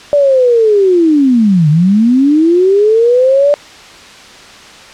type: linear two-way sweep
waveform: sine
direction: down then up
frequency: 587.3 to 145.1 to 587.3 Hz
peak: -5 dBFS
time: 0.13-3.54 s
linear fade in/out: 0 ms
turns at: 1.69 s
effects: white hiss -34 dBFS RMS until 4.93 s + low-pass 5000 Hz 12 dB/octave